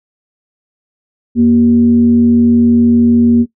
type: tone with frequency modulation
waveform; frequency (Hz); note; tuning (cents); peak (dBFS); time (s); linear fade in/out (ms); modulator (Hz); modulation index
sine; 236.7; A#3; +27; -5; 1.35-3.46; 50; 147; 0.32
effects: noise-tail reverb RT60 0.1 s tail -18 dB re dry